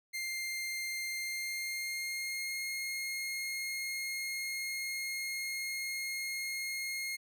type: tone with pitch glide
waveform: sawtooth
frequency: 2105 to 2143 Hz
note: C7 to C7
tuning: +10 to +41 cents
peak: -32 dBFS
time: 0.13-7.17 s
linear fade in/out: 20 ms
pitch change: +31 cents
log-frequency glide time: 1.17-2.63 s
effects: none